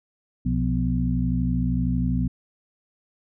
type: harmonic tone with a mistuned harmonic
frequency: 62 Hz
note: B1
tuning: 7 cents sharp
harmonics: 1 / 2 / 3 / 4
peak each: -26 / -26 / -26 / -26 dBFS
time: 0.45-2.28 s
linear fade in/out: 10 ms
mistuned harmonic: 3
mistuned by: -88 cents
effects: none